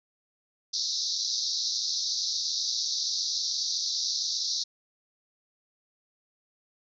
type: band-pass noise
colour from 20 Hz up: white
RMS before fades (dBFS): -30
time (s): 0.73-4.64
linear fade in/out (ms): 10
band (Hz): 3800 to 6000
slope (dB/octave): 96
effects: none